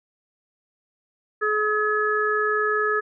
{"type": "harmonic tone", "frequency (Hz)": 425.1, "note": "G#4", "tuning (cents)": 40, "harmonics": [1, 3, 4], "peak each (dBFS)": [-24, -24, -24], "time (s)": [1.41, 3.01], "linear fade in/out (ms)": 20, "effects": []}